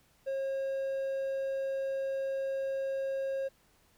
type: tone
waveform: triangle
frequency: 540 Hz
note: C#5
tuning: 45 cents flat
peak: -29 dBFS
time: 0.26-3.49 s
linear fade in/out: 20 ms
effects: pink hiss -67 dBFS RMS until 3.97 s